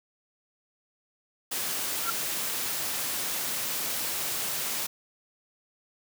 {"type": "high-pass noise", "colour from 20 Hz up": "white", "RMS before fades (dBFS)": -31, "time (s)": [1.51, 4.87], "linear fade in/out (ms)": 10, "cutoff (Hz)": 110, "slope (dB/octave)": 12}
{"type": "tone with exponential growth", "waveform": "sine", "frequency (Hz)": 1370, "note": "F6", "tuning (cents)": -34, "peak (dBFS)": -23, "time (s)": [2, 2.1], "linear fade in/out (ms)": 1, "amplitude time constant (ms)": 21}
{"effects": []}